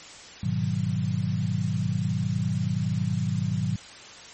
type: chord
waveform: sine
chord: G# minor seventh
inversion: none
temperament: equal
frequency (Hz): 103.83 / 123.47 / 155.56 / 185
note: G#2 / B2 / D#3 / F#3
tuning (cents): 0 / 0 / 0 / 0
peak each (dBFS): -29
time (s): 0.43-3.76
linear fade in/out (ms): 5
effects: white hiss -44 dBFS RMS until 4.33 s + MP3 32 kbps